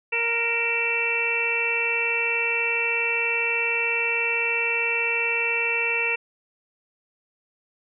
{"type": "harmonic tone with a mistuned harmonic", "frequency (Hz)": 466.2, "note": "A#4", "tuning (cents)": 0, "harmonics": [1, 2, 3, 4, 5, 6], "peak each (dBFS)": [-31, -34, -36, -33, -26, -24], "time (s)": [0.12, 6.16], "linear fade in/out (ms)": 10, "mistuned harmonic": 6, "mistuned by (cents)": -69, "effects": []}